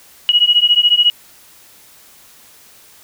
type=beating tone pair; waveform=sine; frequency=2900 / 2914 Hz; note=F#7 / F#7; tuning=-35 / -27 cents; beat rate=14 Hz; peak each=-12 dBFS; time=0.29-1.1 s; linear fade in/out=0 ms; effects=white hiss -45 dBFS RMS until 3.03 s